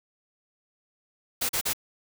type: noise bursts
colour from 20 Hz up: white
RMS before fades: -27 dBFS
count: 3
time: 1.41-1.734 s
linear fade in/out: 10 ms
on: 82 ms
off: 39 ms
effects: none